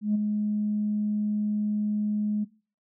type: tone with ADSR envelope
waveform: sine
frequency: 210 Hz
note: G#3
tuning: 19 cents sharp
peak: -18 dBFS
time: 0.01-2.45 s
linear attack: 140 ms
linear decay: 13 ms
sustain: -5 dB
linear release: 18 ms
effects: noise-tail reverb RT60 0.4 s tail -22 dB re dry + tanh soft clip ceiling -17 dBFS